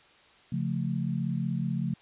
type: chord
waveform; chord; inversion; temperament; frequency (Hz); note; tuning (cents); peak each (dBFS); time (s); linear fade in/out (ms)
sine; Db augmented; none; equal; 138.59 / 174.61 / 220; Db3 / F3 / A3; 0 / 0 / 0; -31 / -31 / -33; 0.52-1.94; 5
effects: white hiss -58 dBFS RMS until 2.01 s + resampled to 8000 Hz